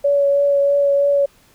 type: tone with vibrato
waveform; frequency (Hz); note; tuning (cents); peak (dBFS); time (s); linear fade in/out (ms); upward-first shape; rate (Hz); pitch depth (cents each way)
sine; 565; C#5; +33; -12; 0.04-1.26; 10; triangle; 3.1; 15
effects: pink hiss -53 dBFS RMS until 1.54 s